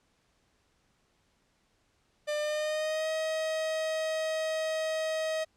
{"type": "tone with pitch glide", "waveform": "45% pulse", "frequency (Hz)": [598, 633.6], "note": ["D5", "D#5"], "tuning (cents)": [31, 31], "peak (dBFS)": -29, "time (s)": [2.27, 5.45], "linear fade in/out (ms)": 20, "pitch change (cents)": 100, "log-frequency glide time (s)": [2.37, 3.09], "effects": ["pink hiss -71 dBFS RMS until 5.56 s", "low-pass 8000 Hz 12 dB/octave"]}